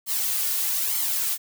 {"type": "noise with flanger", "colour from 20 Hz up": "blue", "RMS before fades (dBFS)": -25, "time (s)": [0.06, 1.38], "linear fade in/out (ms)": 50, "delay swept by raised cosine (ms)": [0.94, 2.84], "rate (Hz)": 1.1, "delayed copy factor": 0.65, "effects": []}